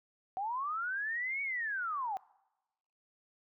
sine linear two-way sweep, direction up then down, 740 to 2253 to 740 Hz, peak -33 dBFS, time 0.37-2.17 s, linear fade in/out 0 ms, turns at 1.42 s, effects noise-tail reverb RT60 1.0 s tail -24 dB re dry

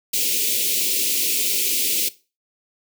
white band-stop noise, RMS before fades -21 dBFS, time 0.13-2.09 s, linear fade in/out 10 ms, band 500 to 2300 Hz, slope 48 dB/octave, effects noise-tail reverb RT60 0.3 s tail -18 dB re dry + high-pass 300 Hz 12 dB/octave

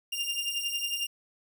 sawtooth beating tone pair, 2794 / 2805 Hz, F7 / F7, 0 / +7 cents, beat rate 11 Hz, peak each -30 / -29 dBFS, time 0.12-1.07 s, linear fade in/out 10 ms, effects none

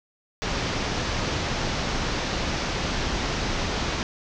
pink low-pass noise, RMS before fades -27 dBFS, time 0.42-4.03 s, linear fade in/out 0 ms, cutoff 6300 Hz, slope 48 dB/octave, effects none

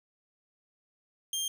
20% pulse tone, 3192 Hz, G7, 31 cents sharp, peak -25 dBFS, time 1.33-1.48 s, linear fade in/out 2 ms, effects none

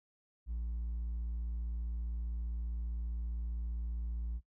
triangle tone with hard clipping, 57.6 Hz, A#1, 20 cents flat, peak -34 dBFS, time 0.46-4.41 s, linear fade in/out 50 ms, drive 1 dB, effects noise-tail reverb RT60 0.1 s tail -19 dB re dry

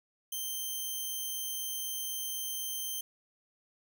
5% pulse tone, 3128 Hz, G7, 4 cents flat, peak -26 dBFS, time 0.32-3.01 s, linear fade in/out 5 ms, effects none

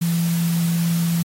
sine tone in noise, 168.8 Hz, E3, 41 cents sharp, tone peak -17 dBFS, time 0.01-1.23 s, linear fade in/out 10 ms, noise white, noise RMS -32 dBFS, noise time 0.01-1.23 s, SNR +12 dB, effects AAC 48 kbps

